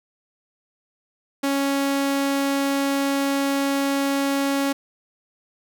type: tone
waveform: sawtooth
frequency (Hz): 277.2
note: C#4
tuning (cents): 0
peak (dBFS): -16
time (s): 1.43-4.73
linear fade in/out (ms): 10
effects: none